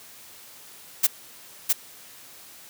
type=noise with echo; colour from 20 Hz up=blue; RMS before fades=-18 dBFS; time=1.03-1.07 s; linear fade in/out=10 ms; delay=660 ms; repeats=1; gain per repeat=-2 dB; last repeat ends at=1.73 s; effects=white hiss -47 dBFS RMS until 2.69 s + high-pass 80 Hz 12 dB/octave